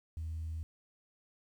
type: tone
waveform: sine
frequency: 80.4 Hz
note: E2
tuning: 43 cents flat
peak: -35 dBFS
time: 0.17-0.63 s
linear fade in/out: 0 ms
effects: tanh soft clip ceiling -33 dBFS + 11-bit